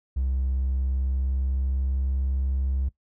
triangle tone with pitch glide, 65.41 to 66.59 Hz, C2 to C2, 0 to +31 cents, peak -20 dBFS, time 0.16-2.89 s, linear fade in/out 10 ms, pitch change +31 cents, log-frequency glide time 0.49-2.3 s, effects noise-tail reverb RT60 0.1 s tail -19 dB re dry + tanh soft clip ceiling -17 dBFS

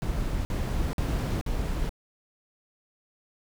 brown noise bursts, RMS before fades -28 dBFS, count 4, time 0.02-1.893 s, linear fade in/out 0 ms, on 430 ms, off 51 ms, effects none

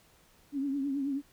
sine tone with vibrato, 277.2 Hz, C#4, in tune, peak -29 dBFS, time 0.52-1.22 s, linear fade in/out 50 ms, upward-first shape triangle, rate 9.3 Hz, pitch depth 84 cents each way, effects pink hiss -63 dBFS RMS until 1.32 s

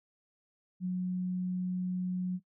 sine tone, 182.3 Hz, F#3, 25 cents flat, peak -30 dBFS, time 0.8-2.4 s, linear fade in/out 50 ms, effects noise-tail reverb RT60 0.1 s tail -21 dB re dry

